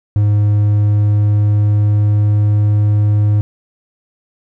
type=tone with pitch glide; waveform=triangle; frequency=103.83 to 104.43 Hz; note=G#2 to G#2; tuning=0 to +10 cents; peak=-7 dBFS; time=0.16-3.41 s; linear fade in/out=0 ms; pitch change=+10 cents; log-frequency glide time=0.37-2.76 s; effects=none